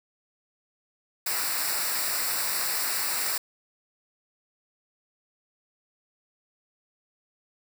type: noise with comb filter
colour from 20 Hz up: white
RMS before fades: -28 dBFS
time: 1.26-3.38 s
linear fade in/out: 5 ms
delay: 0.31 ms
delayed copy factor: -0.75
effects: none